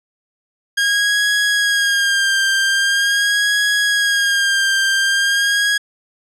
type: tone with vibrato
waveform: sawtooth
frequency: 1623 Hz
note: G#6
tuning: 40 cents flat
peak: -10 dBFS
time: 0.77-5.78 s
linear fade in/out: 10 ms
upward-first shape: sine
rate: 0.43 Hz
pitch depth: 43 cents each way
effects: low-pass 9000 Hz 12 dB/octave